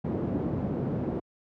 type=band-pass noise; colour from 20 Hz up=pink; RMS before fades=-30 dBFS; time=0.04-1.2 s; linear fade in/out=10 ms; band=120 to 390 Hz; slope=12 dB/octave; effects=high-pass 60 Hz 12 dB/octave